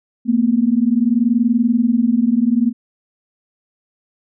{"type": "tone pair together", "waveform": "sine", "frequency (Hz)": [225.4, 246], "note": ["A3", "B3"], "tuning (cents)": [42, -7], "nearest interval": "major second", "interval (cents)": 151, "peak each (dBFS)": -15, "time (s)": [0.25, 2.73], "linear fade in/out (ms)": 50, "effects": []}